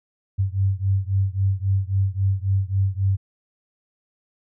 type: beating tone pair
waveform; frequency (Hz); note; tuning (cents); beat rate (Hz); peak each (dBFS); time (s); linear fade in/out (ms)
sine; 95.5 / 99.2; G2 / G2; -45 / +21; 3.7; -21 / -22; 0.38-3.17; 20
effects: none